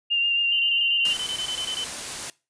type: tone with vibrato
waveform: sine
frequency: 2794 Hz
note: F7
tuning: in tune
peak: -19 dBFS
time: 0.1-1.14 s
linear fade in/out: 20 ms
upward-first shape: sine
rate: 7.4 Hz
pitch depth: 18 cents each way
type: tone bursts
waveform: sine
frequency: 3045 Hz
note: F#7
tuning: 49 cents sharp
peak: -26 dBFS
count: 14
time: 0.52-1.842 s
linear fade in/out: 2 ms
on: 74 ms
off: 22 ms
type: noise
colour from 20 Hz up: white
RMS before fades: -32 dBFS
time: 1.05-2.3 s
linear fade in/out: 2 ms
effects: noise-tail reverb RT60 0.3 s tail -22 dB re dry + resampled to 22050 Hz